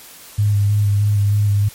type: tone with vibrato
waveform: sine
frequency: 102.6 Hz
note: G#2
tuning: 21 cents flat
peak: -12 dBFS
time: 0.38-1.69 s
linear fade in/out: 10 ms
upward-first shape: square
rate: 3.2 Hz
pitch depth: 19 cents each way
effects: white hiss -40 dBFS RMS until 1.74 s + MP3 64 kbps